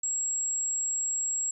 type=tone; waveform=sine; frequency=7630 Hz; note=A#8; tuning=39 cents sharp; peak=-27 dBFS; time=0.03-1.51 s; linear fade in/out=5 ms; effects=none